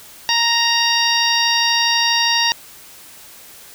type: harmonic tone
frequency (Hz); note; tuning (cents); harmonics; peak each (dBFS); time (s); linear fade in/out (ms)
932.3; A#5; 0; 1 / 2 / 3 / 4 / 5 / 6; -21 / -21 / -21 / -21 / -21 / -21; 0.29-2.52; 0
effects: white hiss -41 dBFS RMS until 3.74 s